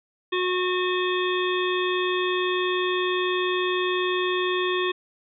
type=harmonic tone with a mistuned harmonic; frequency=364.3 Hz; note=F#4; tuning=27 cents flat; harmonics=1 / 3 / 5 / 7 / 9 / 10; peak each=-24 / -29 / -31 / -32 / -34 / -34 dBFS; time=0.32-4.92 s; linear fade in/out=10 ms; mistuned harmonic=10; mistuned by=-33 cents; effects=none